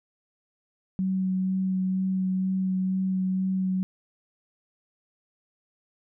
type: tone with vibrato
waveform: sine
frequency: 187.9 Hz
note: F#3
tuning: 27 cents sharp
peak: -23 dBFS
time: 0.99-3.83 s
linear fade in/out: 0 ms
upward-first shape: sine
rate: 2.1 Hz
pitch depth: 11 cents each way
effects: none